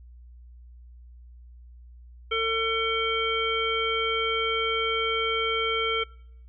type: harmonic tone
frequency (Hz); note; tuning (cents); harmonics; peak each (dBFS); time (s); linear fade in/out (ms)
450; A4; +39; 1 / 3 / 5 / 7; -28 / -29 / -29 / -30; 2.31-6.04; 10
effects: noise-tail reverb RT60 0.7 s tail -23 dB re dry + added 60 Hz sine -45 dBFS peak until 6.48 s